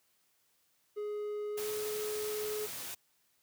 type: tone with pitch glide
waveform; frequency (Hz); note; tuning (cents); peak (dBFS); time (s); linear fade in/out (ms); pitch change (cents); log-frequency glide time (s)
triangle; 417.7 to 424.5; G#4 to G#4; +10 to +38; -33; 0.96-2.67; 20; +28; 1.52-1.68
type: noise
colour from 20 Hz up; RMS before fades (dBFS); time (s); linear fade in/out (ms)
white; -42; 1.57-2.95; 10
effects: white hiss -73 dBFS RMS until 3.42 s + high-pass 60 Hz 12 dB/octave